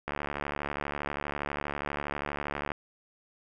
click train, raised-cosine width 0.5 ms, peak -17 dBFS, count 192, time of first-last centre 0.08-2.718 s, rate 72.4 Hz, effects none

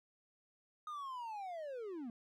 triangle linear sweep, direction down, 1244.5 to 220 Hz, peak -40 dBFS, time 0.87-2.1 s, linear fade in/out 2 ms, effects none

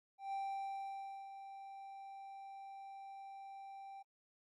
triangle tone with ADSR envelope, 784 Hz, G5, in tune, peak -36 dBFS, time 0.18-4.03 s, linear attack 150 ms, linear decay 950 ms, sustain -11 dB, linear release 23 ms, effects AAC 32 kbps

